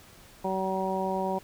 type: harmonic tone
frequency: 189.9 Hz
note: F#3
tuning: 45 cents sharp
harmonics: 1 / 2 / 3 / 4 / 5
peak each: -33 / -33 / -33 / -33 / -33 dBFS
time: 0.44-1.39 s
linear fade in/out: 10 ms
effects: pink hiss -53 dBFS RMS until 1.43 s